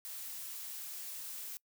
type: noise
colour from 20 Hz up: blue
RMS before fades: -44 dBFS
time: 0.05-1.57 s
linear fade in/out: 0 ms
effects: noise-tail reverb RT60 0.1 s tail -25 dB re dry